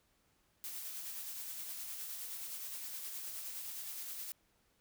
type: noise with tremolo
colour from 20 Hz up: blue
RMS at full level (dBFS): -43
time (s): 0.64-4.32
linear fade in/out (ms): 0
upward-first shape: sine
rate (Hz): 9.6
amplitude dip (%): 30
effects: pink hiss -74 dBFS RMS until 4.8 s